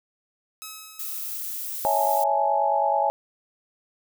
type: tone with exponential decay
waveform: 5% pulse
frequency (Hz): 1284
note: E6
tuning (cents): -46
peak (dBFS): -23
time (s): 0.62-2.1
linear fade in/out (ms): 0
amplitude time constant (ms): 320
type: noise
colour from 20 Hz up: violet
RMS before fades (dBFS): -32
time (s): 0.99-2.24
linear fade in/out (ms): 5
type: chord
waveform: sine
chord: A major seventh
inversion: first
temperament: equal with one note detuned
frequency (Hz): 558.5 / 659.3 / 830.6 / 880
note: C#5 / E5 / G#5 / A5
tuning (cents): +13 / 0 / 0 / 0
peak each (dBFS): -27 / -26 / -22 / -27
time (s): 1.85-3.1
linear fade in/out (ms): 0
effects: none